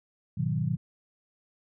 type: chord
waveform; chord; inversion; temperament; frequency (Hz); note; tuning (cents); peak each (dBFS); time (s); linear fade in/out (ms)
sine; G# minor seventh; none; equal; 103.83 / 123.47 / 155.56 / 185; G#2 / B2 / D#3 / F#3; 0 / 0 / 0 / 0; -35 / -30 / -29 / -33; 0.37-0.77; 10
effects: none